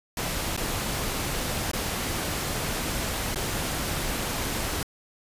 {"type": "noise with dropouts", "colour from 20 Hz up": "pink", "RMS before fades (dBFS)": -29, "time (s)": [0.17, 4.83], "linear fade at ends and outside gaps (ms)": 2, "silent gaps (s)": [[0.566, 0.575], [1.715, 1.733], [3.346, 3.358]], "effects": ["resampled to 32000 Hz"]}